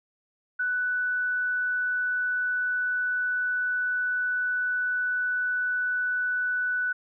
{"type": "tone", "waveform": "sine", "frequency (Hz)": 1488, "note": "F#6", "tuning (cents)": 9, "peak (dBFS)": -24, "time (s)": [0.59, 6.93], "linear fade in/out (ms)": 10, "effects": []}